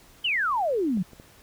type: exponential sweep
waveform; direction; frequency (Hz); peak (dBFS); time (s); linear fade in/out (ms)
sine; down; 3152 to 168.1; -22; 0.24-1.03; 10
type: clicks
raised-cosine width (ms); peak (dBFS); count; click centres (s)
2; -29 / -33 / -31; 3; 0.973 / 1.133 / 1.199
effects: pink hiss -54 dBFS RMS until 1.42 s